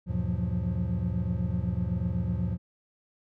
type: tone cluster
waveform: triangle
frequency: 77.7 / 98.6 / 120.1 / 172.8 / 180.8 Hz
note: D#2 / G2 / B2 / F3 / F#3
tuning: -2 / +11 / -48 / -18 / -40 cents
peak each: -31 dBFS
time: 0.06-2.58 s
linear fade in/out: 50 ms
effects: none

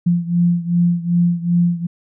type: beating tone pair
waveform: sine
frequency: 172.5 / 175.1 Hz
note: F3 / F3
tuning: -21 / +5 cents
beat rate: 2.6 Hz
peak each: -15 / -18 dBFS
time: 0.06-1.87 s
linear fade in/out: 10 ms
effects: none

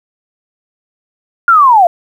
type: linear sweep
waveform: sine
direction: down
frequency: 1424 to 659.3 Hz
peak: -3 dBFS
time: 1.48-1.87 s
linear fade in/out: 2 ms
effects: 7-bit

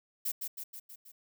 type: noise with echo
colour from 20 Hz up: violet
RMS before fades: -33 dBFS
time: 0.25-0.32 s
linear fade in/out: 10 ms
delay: 160 ms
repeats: 5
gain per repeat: -4 dB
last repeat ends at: 1.12 s
effects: none

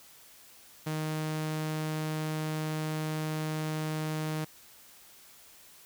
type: tone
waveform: sawtooth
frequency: 155.56 Hz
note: D#3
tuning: in tune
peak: -27 dBFS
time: 0.86-4.45 s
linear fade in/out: 10 ms
effects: white hiss -55 dBFS RMS until 5.85 s

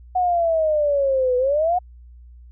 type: exponential two-way sweep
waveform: sine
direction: down then up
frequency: 740 to 493.9 to 740 Hz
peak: -16 dBFS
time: 0.15-1.79 s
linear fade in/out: 10 ms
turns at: 1.37 s
effects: added 60 Hz sine -41 dBFS peak until 2.51 s

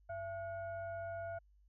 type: tone with frequency modulation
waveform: sine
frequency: 674 Hz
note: E5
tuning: 38 cents sharp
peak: -40 dBFS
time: 0.09-1.39 s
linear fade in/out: 10 ms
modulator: 769 Hz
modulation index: 0.62
effects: added 50 Hz sine -64 dBFS peak until 1.68 s

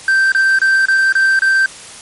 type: tone bursts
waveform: triangle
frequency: 1563 Hz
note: G6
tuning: 6 cents flat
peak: -7 dBFS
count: 6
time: 0.08-1.66 s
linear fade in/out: 2 ms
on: 240 ms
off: 28 ms
effects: white hiss -34 dBFS RMS until 2.01 s + MP3 48 kbps

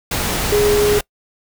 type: tone in noise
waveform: sine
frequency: 415.3 Hz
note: G#4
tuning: in tune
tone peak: -12 dBFS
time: 0.52-0.99 s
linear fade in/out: 5 ms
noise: pink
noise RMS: -20 dBFS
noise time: 0.11-1.01 s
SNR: +5 dB
effects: noise-tail reverb RT60 0.1 s tail -24 dB re dry

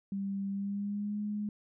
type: tone with pitch glide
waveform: sine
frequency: 197 to 208.5 Hz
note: G3 to G#3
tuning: +9 to +7 cents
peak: -32 dBFS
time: 0.12-1.49 s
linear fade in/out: 2 ms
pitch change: +98 cents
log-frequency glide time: 0.5-1.19 s
effects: none

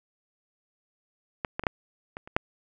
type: clicks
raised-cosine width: 0.5 ms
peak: -13 / -14 / -19 / -7 / -21 / -29 / -6 dBFS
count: 7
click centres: 1.448 / 1.595 / 1.637 / 1.668 / 2.169 / 2.275 / 2.365 s
effects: none

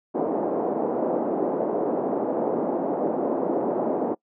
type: band-pass noise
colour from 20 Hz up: pink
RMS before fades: -25 dBFS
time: 0.14-4.15 s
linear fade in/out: 20 ms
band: 260 to 740 Hz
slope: 24 dB/octave
effects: noise-tail reverb RT60 0.1 s tail -24 dB re dry

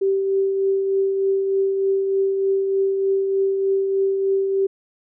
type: tone with tremolo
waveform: sine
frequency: 389.1 Hz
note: G4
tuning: 13 cents flat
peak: -15 dBFS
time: 0.01-4.67 s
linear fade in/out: 10 ms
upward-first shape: triangle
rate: 3.3 Hz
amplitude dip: 40%
effects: none

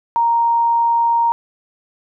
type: tone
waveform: sine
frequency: 932.3 Hz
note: A#5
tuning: in tune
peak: -12 dBFS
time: 0.16-1.32 s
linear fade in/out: 0 ms
effects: none

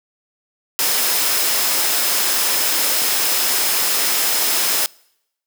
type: tone in noise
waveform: sine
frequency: 5130 Hz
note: E8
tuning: 48 cents flat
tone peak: -27 dBFS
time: 0.79-4.86 s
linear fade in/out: 0 ms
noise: white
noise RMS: -18 dBFS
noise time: 0.79-4.86 s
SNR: -12 dB
effects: noise-tail reverb RT60 0.8 s tail -26 dB re dry + high-pass 300 Hz 12 dB/octave

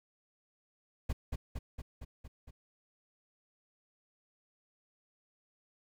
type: noise with echo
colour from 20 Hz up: brown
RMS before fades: -32 dBFS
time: 1.09-1.13 s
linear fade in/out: 10 ms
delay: 230 ms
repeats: 6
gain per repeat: -3 dB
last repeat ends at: 2.51 s
effects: none

